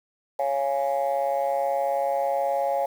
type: chord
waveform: sine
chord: Db major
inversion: none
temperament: just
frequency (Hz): 554.4 / 693 / 831.5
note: Db5 / F5 / Ab5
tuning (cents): 0 / -14 / +2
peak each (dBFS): -24 / -26 / -26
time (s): 0.39-2.86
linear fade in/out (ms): 5
effects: tanh soft clip ceiling -16 dBFS + 8-bit